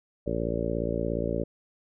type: harmonic tone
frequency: 57.1 Hz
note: A#1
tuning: 35 cents flat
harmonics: 1 / 2 / 3 / 4 / 5 / 6 / 7 / 8 / 9 / 10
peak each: -35 / -36 / -35 / -36 / -36 / -36 / -36 / -34 / -38 / -34 dBFS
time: 0.26-1.44 s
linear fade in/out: 10 ms
effects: none